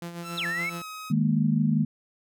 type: tone with tremolo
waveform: sawtooth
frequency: 171.4 Hz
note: F3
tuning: 32 cents flat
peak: -29 dBFS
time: 0.02-0.82 s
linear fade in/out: 2 ms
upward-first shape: sine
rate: 7.1 Hz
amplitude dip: 55%
type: tone with pitch glide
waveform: sawtooth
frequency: 1334 to 1265.7 Hz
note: E6 to D#6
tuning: +20 to +29 cents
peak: -33 dBFS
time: 0.22-1.13 s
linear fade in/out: 50 ms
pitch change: -91 cents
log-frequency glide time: 0.63-0.87 s
type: exponential two-way sweep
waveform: sine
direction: down then up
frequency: 4270 to 1700 to 2263 Hz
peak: -27 dBFS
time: 0.37-0.7 s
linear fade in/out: 10 ms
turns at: 0.46 s
type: chord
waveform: sine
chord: D# suspended fourth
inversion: none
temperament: equal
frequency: 155.56 / 207.7 / 233.1 Hz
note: D#3 / G#3 / A#3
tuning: 0 / 0 / 0 cents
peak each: -24 / -25 / -25 dBFS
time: 1.1-1.85 s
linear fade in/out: 10 ms
effects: none